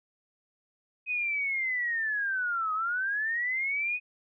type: linear two-way sweep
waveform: sine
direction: down then up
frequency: 2524 to 1249 to 2508 Hz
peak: -27 dBFS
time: 1.06-4 s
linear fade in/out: 50 ms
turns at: 2.73 s
effects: none